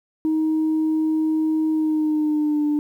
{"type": "tone with pitch glide", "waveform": "sine", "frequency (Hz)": [314.3, 296.7], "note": ["D#4", "D4"], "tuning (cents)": [18, 18], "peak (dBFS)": -16, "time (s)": [0.25, 2.79], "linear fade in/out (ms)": 0, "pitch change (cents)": -100, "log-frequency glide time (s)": [1.71, 2.65], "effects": ["tanh soft clip ceiling -15 dBFS", "9-bit"]}